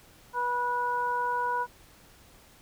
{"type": "harmonic tone", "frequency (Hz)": 488.1, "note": "B4", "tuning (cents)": -20, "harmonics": [1, 2, 3], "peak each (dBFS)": [-36, -27, -34], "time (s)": [0.33, 1.67], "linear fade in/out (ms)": 50, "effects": ["pink hiss -56 dBFS RMS until 2.61 s"]}